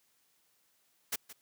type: noise with echo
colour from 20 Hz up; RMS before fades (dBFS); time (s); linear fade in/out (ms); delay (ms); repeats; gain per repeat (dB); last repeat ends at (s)
white; -33; 1.12-1.16; 10; 170; 1; -15; 1.33
effects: white hiss -72 dBFS RMS until 1.41 s + high-pass 80 Hz 12 dB/octave